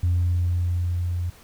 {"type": "tone with level ramp", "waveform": "sine", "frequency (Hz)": 87.8, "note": "F2", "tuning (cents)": 10, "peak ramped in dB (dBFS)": [-16, -23], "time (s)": [0.03, 1.3], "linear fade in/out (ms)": 5, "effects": ["tanh soft clip ceiling -15 dBFS", "pink hiss -51 dBFS RMS until 1.43 s"]}